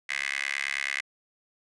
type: tone with high-pass filter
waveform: 15% pulse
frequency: 69.3 Hz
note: C#2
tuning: in tune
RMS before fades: -31 dBFS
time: 0.09-1.01 s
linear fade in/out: 5 ms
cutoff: 2000 Hz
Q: 5.6
effects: resampled to 22050 Hz